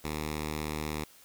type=tone with notch filter; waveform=5% pulse; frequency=76.4 Hz; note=D#2; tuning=31 cents flat; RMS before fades=-35 dBFS; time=0.04-1.04 s; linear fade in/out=5 ms; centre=630 Hz; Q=1.4; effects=white hiss -57 dBFS RMS until 1.24 s